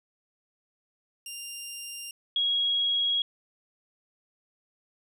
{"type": "tone pair in turn", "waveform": ["15% pulse", "sine"], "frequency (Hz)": [2794, 3307], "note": ["F7", "G#7"], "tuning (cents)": [0, -8], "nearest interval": "minor third", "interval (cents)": 292, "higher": "second", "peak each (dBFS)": [-30, -23], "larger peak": "second", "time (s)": [[1.26, 2.11], [2.36, 3.22]], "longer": "second", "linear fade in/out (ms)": 2, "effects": []}